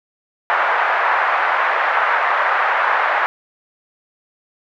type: band-pass noise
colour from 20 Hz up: white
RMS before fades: -17 dBFS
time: 0.5-3.26 s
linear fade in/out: 0 ms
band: 650 to 1700 Hz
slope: 24 dB/octave
effects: none